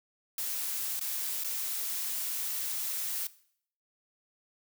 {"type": "noise with dropouts", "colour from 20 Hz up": "blue", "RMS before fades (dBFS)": -34, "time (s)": [0.38, 3.27], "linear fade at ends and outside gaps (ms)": 2, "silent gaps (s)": [[0.995, 1.011], [1.437, 1.444]], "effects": ["noise-tail reverb RT60 0.6 s tail -18 dB re dry"]}